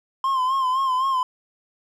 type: tone with vibrato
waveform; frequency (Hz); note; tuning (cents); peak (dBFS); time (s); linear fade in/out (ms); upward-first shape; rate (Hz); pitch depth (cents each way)
triangle; 1046.5; C6; 0; -17; 0.24-1.23; 2; sine; 3.9; 63
effects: none